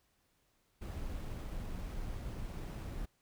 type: noise with sample-and-hold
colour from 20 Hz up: brown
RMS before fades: -41 dBFS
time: 0.81-3.06 s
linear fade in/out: 10 ms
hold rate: 11025 Hz
effects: pink hiss -75 dBFS RMS until 3.21 s